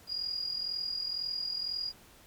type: tone with amplitude modulation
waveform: sine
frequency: 4858 Hz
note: D#8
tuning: 42 cents flat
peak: -29 dBFS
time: 0.07-1.93 s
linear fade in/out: 50 ms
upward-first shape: sine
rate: 42 Hz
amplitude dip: 65%
effects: pink hiss -57 dBFS RMS until 2.26 s + MP3 96 kbps